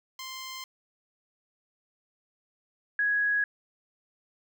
10% pulse / sine tone pair in turn, 1046.5 / 1665 Hz, C6 / G#6, 0 / +4 cents, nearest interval minor sixth, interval 804 cents, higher second, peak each -29 / -23 dBFS, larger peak second, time 0.19-0.64 / 2.99-3.44 s, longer neither, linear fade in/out 2 ms, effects none

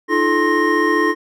triangle tone cluster, 307.4 / 342.4 / 432.2 / 1058 / 1858 Hz, D#4 / F4 / A4 / C6 / A#6, -21 / -34 / -31 / +19 / -6 cents, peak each -18 dBFS, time 0.08-1.15 s, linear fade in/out 50 ms, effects none

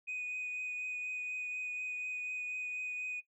sine tone with vibrato, 2489 Hz, D#7, in tune, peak -35 dBFS, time 0.07-3.21 s, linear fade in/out 20 ms, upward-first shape triangle, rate 4.1 Hz, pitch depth 14 cents each way, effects noise-tail reverb RT60 0.1 s tail -19 dB re dry + tanh soft clip ceiling -34 dBFS

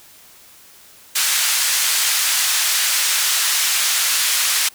white band-pass noise, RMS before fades -18 dBFS, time 1.15-4.69 s, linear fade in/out 10 ms, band 1400 to 9800 Hz, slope 12 dB/octave, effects white hiss -46 dBFS RMS until 4.74 s

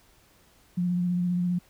sine tone with vibrato, 177.5 Hz, F3, 28 cents sharp, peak -23 dBFS, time 0.77-1.59 s, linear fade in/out 10 ms, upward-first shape sine, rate 15 Hz, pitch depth 22 cents each way, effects pink hiss -60 dBFS RMS until 1.69 s

